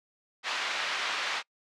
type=band-pass noise; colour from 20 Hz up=pink; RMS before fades=-32 dBFS; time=0.43-1.43 s; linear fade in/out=50 ms; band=1200 to 3900 Hz; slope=12 dB/octave; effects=noise-tail reverb RT60 0.1 s tail -26 dB re dry + low-pass 7000 Hz 12 dB/octave